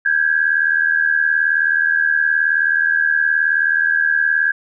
sine tone pair together, 1582.2 / 1661.2 Hz, G6 / G#6, +16 / 0 cents, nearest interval minor second, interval 84 cents, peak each -16 dBFS, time 0.05-4.52 s, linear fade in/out 10 ms, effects none

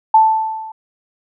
sine tone with level ramp, 880 Hz, A5, in tune, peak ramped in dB -4 to -29 dBFS, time 0.14-0.72 s, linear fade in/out 5 ms, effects none

